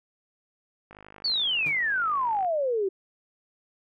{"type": "click train", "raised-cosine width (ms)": 0.5, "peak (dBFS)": -31, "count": 80, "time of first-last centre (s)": [0.91, 2.447], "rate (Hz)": 51.4}
{"type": "exponential sweep", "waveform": "sine", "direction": "down", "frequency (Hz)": [4617, 370.6], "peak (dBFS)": -23, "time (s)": [1.24, 2.89], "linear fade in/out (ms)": 10}
{"type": "tone with exponential decay", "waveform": "sawtooth", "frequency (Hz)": 153.2, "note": "D#3", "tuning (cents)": -27, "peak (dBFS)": -31, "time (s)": [1.66, 1.81], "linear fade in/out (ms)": 5, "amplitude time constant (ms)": 31}
{"effects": []}